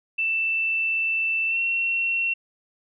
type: tone with pitch glide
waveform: sine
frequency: 2662 to 2720 Hz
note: E7 to F7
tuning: +16 to -46 cents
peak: -21 dBFS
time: 0.18-2.34 s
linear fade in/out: 10 ms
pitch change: +38 cents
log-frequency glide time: 1.48-1.58 s
effects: none